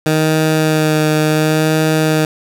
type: tone with vibrato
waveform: 15% pulse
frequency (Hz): 155.56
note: D#3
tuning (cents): 0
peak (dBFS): -5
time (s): 0.06-2.25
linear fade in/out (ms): 2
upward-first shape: sine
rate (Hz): 0.7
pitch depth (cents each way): 17
effects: none